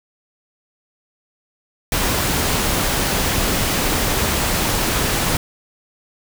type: noise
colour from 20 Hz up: pink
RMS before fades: -19 dBFS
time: 1.92-5.37 s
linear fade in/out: 2 ms
effects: none